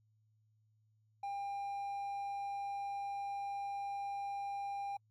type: tone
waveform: triangle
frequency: 800 Hz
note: G5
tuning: 35 cents sharp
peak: -36 dBFS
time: 1.23-4.97 s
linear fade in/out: 5 ms
effects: added 108 Hz sine -70 dBFS peak until 5.1 s + AAC 64 kbps

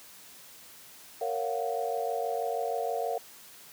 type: chord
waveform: sine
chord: Gb major seventh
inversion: first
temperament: just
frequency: 462.5 / 555 / 693.7 / 740 Hz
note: Bb4 / Db5 / F5 / Gb5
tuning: -14 / +2 / -12 / 0 cents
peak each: -33 / -36 / -33 / -35 dBFS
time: 1.21-3.18 s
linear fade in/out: 5 ms
effects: white hiss -51 dBFS RMS until 3.72 s + high-pass 80 Hz 12 dB/octave

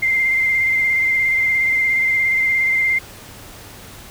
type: tone with vibrato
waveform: sine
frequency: 2093 Hz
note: C7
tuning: in tune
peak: -14 dBFS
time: 0.02-2.99 s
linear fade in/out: 10 ms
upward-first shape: square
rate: 17 Hz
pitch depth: 17 cents each way
effects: added 100 Hz sine -46 dBFS peak until 4.1 s + pink hiss -39 dBFS RMS until 4.1 s

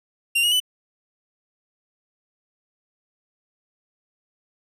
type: tone with pitch steps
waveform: 45% pulse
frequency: 2774 / 2882 / 2994 Hz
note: F7 / F#7 / F#7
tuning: -12 / -46 / +20 cents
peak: -17 dBFS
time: 0.35-0.602 s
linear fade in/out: 10 ms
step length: 84 ms
effects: resampled to 32000 Hz

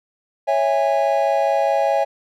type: chord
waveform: triangle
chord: C# minor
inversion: none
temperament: equal with one note detuned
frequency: 554.4 / 659.3 / 820.1 Hz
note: C#5 / E5 / G#5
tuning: 0 / 0 / -22 cents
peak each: -18 dBFS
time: 0.47-2.05 s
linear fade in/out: 20 ms
effects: none

